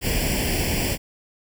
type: noise with comb filter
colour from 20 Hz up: pink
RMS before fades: -23 dBFS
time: 0.01-0.98 s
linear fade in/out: 50 ms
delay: 0.39 ms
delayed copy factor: +0.85
effects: none